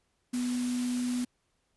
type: tone in noise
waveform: sine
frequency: 246.9 Hz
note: B3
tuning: in tune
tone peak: -28 dBFS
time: 0.33-1.25 s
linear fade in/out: 10 ms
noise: white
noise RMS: -41 dBFS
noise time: 0.33-1.25 s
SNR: +10 dB
effects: pink hiss -75 dBFS RMS until 1.76 s + resampled to 24000 Hz